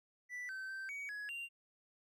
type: tone with pitch steps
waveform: triangle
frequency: 1974 / 1541 / 1557 / 2257 / 1678 / 2774 Hz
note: B6 / G6 / G6 / C#7 / G#6 / F7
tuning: -1 / -30 / -12 / +31 / +17 / -12 cents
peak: -40 dBFS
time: 0.29-1.49 s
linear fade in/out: 50 ms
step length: 200 ms
effects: none